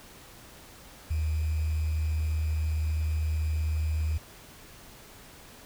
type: tone with sample-and-hold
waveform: sine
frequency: 78 Hz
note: D#2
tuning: 5 cents sharp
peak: -25 dBFS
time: 1.1-4.18 s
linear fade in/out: 10 ms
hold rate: 2450 Hz
effects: pink hiss -50 dBFS RMS until 5.65 s